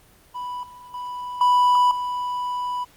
triangle tone with level steps, 987.8 Hz, B5, in tune, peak -26 / -39 / -27 / -12 / -22 dBFS, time 0.34-2.85 s, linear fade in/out 20 ms, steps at 0.63 / 0.94 / 1.41 / 1.91 s, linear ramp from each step 2 ms, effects pink hiss -54 dBFS RMS until 2.96 s + Opus 24 kbps

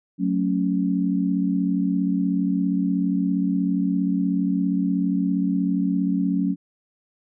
sine chord, F# minor, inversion none, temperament just, 185 / 222 / 277.5 Hz, F#3 / A3 / C#4, 0 / +16 / +2 cents, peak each -22 / -27 / -23 dBFS, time 0.18-6.56 s, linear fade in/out 50 ms, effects none

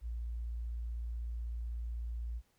sine tone, 58 Hz, A#1, 8 cents flat, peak -36 dBFS, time 0.01-2.42 s, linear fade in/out 50 ms, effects pink hiss -74 dBFS RMS until 2.58 s

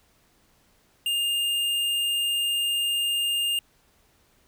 sine tone with tanh clipping, 2815 Hz, F7, 13 cents sharp, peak -24 dBFS, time 1.06-3.59 s, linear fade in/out 2 ms, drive 18 dB, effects pink hiss -63 dBFS RMS until 4.47 s

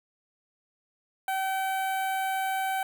sawtooth tone with notch filter, 767 Hz, G5, 38 cents flat, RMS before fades -29 dBFS, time 1.28-2.83 s, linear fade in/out 2 ms, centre 5200 Hz, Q 0.6, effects none

